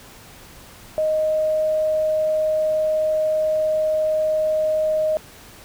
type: tone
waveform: sine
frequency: 622.3 Hz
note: D#5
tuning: in tune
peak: -17 dBFS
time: 0.98-5.17 s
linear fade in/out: 0 ms
effects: pink hiss -44 dBFS RMS until 5.64 s